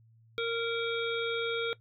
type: harmonic tone with a mistuned harmonic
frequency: 462.7 Hz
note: A#4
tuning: 13 cents flat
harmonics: 1 / 3 / 5 / 7 / 8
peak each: -31 / -36 / -38 / -39 / -40 dBFS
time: 0.38-1.73 s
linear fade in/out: 0 ms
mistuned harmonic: 7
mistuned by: +38 cents
effects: noise-tail reverb RT60 0.1 s tail -19 dB re dry + added 113 Hz sine -58 dBFS peak until 1.8 s